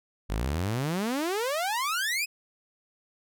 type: exponential sweep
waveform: sawtooth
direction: up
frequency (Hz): 46.52 to 2587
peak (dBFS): -23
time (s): 0.29-2.26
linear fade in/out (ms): 20
effects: none